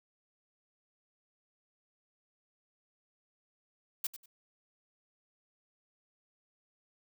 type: noise with echo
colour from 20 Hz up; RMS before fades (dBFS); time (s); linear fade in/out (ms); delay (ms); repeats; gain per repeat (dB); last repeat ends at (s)
blue; -33; 4.04-4.07; 5; 95; 2; -13; 4.26
effects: none